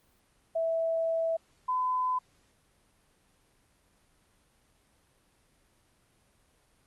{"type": "tone pair in turn", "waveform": "sine", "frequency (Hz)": [656, 1011.7], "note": ["E5", "B5"], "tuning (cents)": [-9, 41], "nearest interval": "minor sixth", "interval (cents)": 750, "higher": "second", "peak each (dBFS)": -26, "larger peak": "neither", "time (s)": [[0.55, 1.37], [1.68, 2.19]], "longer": "first", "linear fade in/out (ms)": 10, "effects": ["pink hiss -67 dBFS RMS until 6.86 s", "Opus 32 kbps"]}